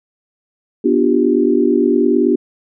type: chord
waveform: sine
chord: G dominant seventh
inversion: first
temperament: just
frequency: 245 / 294 / 352.8 / 392 Hz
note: B3 / D4 / F4 / G4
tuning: -14 / +2 / +18 / 0 cents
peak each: -16 dBFS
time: 0.84-2.36 s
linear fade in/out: 10 ms
effects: none